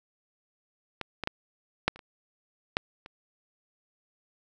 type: clicks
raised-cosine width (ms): 0.3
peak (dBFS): -17 / -16 / -12 / -6 / -30 / -30 / -8 / -28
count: 8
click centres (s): 1.013 / 1.237 / 1.274 / 1.88 / 1.96 / 1.992 / 2.769 / 3.061
effects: none